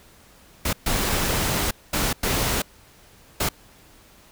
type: noise bursts at uneven times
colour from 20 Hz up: pink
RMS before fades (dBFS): -23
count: 5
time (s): 0.65-0.73 / 0.86-1.71 / 1.93-2.13 / 2.23-2.62 / 3.4-3.49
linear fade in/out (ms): 5
effects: pink hiss -52 dBFS RMS until 4.31 s